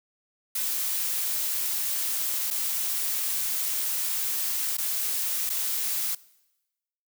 blue noise with dropouts, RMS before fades -28 dBFS, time 0.55-6.15 s, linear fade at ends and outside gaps 5 ms, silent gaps 2.504-2.509 / 4.77-4.782 / 5.494-5.5 s, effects noise-tail reverb RT60 1.0 s tail -22 dB re dry

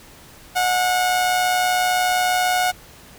sawtooth tone with amplitude modulation, 729 Hz, F#5, 26 cents flat, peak -11 dBFS, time 0.55-2.72 s, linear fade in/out 20 ms, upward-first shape sine, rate 120 Hz, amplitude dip 45%, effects pink hiss -45 dBFS RMS until 3.18 s

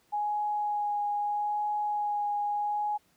sine tone with vibrato, 830.6 Hz, G#5, in tune, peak -27 dBFS, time 0.12-2.98 s, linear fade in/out 20 ms, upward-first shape sine, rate 0.78 Hz, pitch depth 12 cents each way, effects pink hiss -67 dBFS RMS until 3.16 s + high-pass 80 Hz 12 dB/octave

